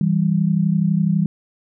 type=tone pair together; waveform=sine; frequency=163.59 / 195.6 Hz; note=E3 / G3; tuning=-13 / -4 cents; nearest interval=minor third; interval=309 cents; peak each=-17 / -18 dBFS; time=0.01-1.26 s; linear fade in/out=2 ms; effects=none